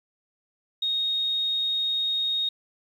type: tone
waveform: sine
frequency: 3729 Hz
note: A#7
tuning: in tune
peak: -23 dBFS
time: 0.82-2.49 s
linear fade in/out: 5 ms
effects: 9-bit